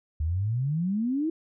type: exponential sweep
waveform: sine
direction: up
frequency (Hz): 73.5 to 332.7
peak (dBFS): -24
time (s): 0.2-1.3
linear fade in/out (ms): 5
effects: none